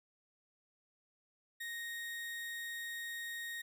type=tone; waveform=35% pulse; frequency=1864.7 Hz; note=A#6; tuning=in tune; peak=-39 dBFS; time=1.6-3.62 s; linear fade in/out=10 ms; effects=none